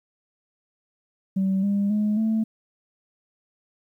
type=tone with pitch steps; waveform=sine; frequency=191.8 / 201 / 210.6 / 220.7 Hz; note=G3 / G3 / G#3 / A3; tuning=-37 / +44 / +24 / +5 cents; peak=-18 dBFS; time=1.36-2.44 s; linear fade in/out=10 ms; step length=270 ms; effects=tanh soft clip ceiling -17 dBFS + 10-bit